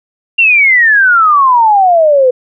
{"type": "exponential sweep", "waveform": "sine", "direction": "down", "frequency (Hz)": [2794, 493.9], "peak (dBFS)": -4, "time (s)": [0.38, 2.31], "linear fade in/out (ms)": 10, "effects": []}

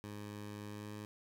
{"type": "tone with pitch glide", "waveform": "15% pulse", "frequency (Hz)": [103.83, 105.34], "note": ["G#2", "G#2"], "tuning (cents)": [0, 25], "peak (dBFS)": -38, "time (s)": [0.04, 1.05], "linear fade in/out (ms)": 0, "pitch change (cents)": 25, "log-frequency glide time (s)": [0.64, 0.93], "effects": []}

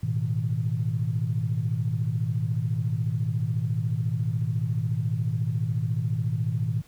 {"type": "tone cluster", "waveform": "sine", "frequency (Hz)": [108.2, 122.3, 158.5], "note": ["A2", "B2", "D#3"], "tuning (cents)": [-29, -16, 32], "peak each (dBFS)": [-27, -27, -29], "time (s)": [0.03, 6.82], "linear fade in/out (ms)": 5, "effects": ["tanh soft clip ceiling -14 dBFS", "pink hiss -57 dBFS RMS until 6.87 s"]}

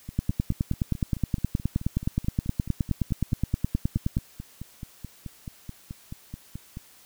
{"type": "two click trains", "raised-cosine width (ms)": 5, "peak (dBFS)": [-23, -11], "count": [32, 39], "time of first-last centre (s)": [[0.09, 6.771], [0.19, 4.169]], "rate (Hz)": [4.64, 9.55], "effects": ["white hiss -54 dBFS RMS until 7.05 s"]}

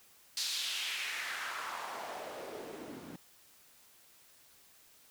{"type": "noise with band-pass filter sweep", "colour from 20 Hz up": "white", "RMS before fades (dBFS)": -40, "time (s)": [0.37, 3.16], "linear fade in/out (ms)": 2, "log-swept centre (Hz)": [4700, 230], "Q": 2.1, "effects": ["white hiss -62 dBFS RMS until 5.1 s"]}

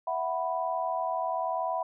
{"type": "chord", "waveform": "sine", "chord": "E suspended second", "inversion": "none", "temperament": "equal", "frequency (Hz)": [659.3, 740, 987.8], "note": ["E5", "F#5", "B5"], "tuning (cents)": [0, 0, 0], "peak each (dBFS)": [-32, -32, -32], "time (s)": [0.07, 1.83], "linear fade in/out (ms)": 5, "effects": []}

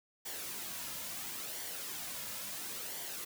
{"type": "noise with flanger", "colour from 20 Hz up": "white", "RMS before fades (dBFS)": -42, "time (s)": [0.25, 3.25], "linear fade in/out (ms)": 10, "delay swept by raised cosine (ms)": [0.76, 2.66], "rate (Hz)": 0.73, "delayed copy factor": -0.5, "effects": []}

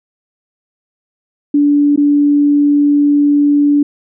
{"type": "tone with dropouts", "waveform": "sine", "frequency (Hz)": 289.7, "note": "D4", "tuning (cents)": -24, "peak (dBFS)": -7, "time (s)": [1.54, 3.83], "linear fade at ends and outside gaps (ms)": 5, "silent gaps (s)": [1.961, 1.975], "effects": []}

